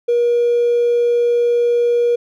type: tone with hard clipping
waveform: triangle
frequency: 477.3 Hz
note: A#4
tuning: 41 cents sharp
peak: -12 dBFS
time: 0.08-2.16 s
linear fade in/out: 10 ms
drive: 3 dB
effects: none